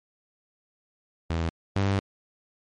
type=tone pair in turn; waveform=sawtooth; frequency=82.5 / 98.34 Hz; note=E2 / G2; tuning=+2 / +6 cents; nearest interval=minor third; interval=304 cents; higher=second; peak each=-21 / -18 dBFS; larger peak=second; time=1.3-1.49 / 1.76-1.99 s; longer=second; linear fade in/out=0 ms; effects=low-pass 5000 Hz 12 dB/octave + MP3 48 kbps